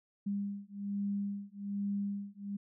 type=beating tone pair; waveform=sine; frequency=200.5 / 201.7 Hz; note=G3 / G3; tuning=+39 / +50 cents; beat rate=1.2 Hz; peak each=-37 / -37 dBFS; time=0.26-2.57 s; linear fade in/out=10 ms; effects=none